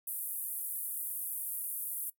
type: band-pass noise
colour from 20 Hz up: pink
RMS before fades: -38 dBFS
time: 0.07-2.1 s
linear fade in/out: 5 ms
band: 10000 to 16000 Hz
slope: 48 dB/octave
effects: noise-tail reverb RT60 0.1 s tail -19 dB re dry